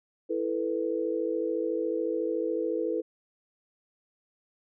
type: chord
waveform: sine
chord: E suspended fourth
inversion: none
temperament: equal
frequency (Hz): 329.6 / 440 / 493.9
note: E4 / A4 / B4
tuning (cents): 0 / 0 / 0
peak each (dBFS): -31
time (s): 0.29-3.02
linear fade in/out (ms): 20
effects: none

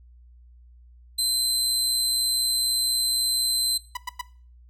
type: tone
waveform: 25% pulse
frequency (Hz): 4081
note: C8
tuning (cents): -44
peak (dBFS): -17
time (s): 1.18-3.78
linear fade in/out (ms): 10
type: tone bursts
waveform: sawtooth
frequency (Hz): 987.8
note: B5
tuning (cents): 0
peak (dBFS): -24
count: 3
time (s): 3.95-4.213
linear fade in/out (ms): 5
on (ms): 21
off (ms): 100
effects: noise-tail reverb RT60 0.4 s tail -18 dB re dry + added 60 Hz sine -48 dBFS peak until 4.69 s

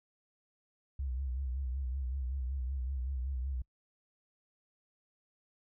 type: tone with vibrato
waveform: sine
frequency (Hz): 65.2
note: C2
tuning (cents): -5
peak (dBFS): -33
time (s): 0.99-3.62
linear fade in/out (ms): 5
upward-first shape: sine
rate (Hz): 5.3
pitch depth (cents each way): 100
effects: noise-tail reverb RT60 0.1 s tail -26 dB re dry

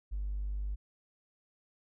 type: tone with tanh clipping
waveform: triangle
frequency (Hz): 49.96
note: G1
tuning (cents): +34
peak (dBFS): -32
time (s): 0.11-0.76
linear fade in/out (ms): 20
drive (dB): 1
effects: none

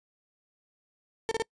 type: tone bursts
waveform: 35% pulse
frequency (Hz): 450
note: A4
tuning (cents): +39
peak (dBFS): -24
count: 3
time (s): 1.29-1.421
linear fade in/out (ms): 0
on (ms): 23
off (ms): 31
effects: noise-tail reverb RT60 0.1 s tail -25 dB re dry + resampled to 22050 Hz

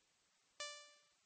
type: tone with exponential decay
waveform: 5% pulse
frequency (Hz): 587.3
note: D5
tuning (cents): 0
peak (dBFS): -30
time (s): 0.6-1.16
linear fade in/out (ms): 1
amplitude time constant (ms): 120
effects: white hiss -75 dBFS RMS until 1.25 s + MP3 32 kbps

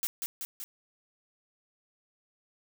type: noise with echo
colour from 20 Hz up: blue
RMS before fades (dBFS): -31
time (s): 0.03-0.07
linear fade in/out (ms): 0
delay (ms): 190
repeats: 3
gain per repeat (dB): -3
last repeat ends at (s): 0.64
effects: none

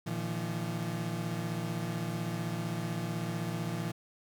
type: chord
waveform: 35% pulse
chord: Bb suspended fourth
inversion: none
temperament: equal with one note detuned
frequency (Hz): 116.54 / 155.56 / 171.32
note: Bb2 / Eb3 / F3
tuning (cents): 0 / 0 / -33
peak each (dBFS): -36 / -38 / -34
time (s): 0.06-3.92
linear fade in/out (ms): 10
effects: none

